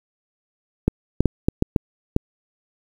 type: clicks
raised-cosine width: 3 ms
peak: -3 dBFS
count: 7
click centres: 0.88 / 1.206 / 1.257 / 1.485 / 1.624 / 1.762 / 2.164 s
effects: 7-bit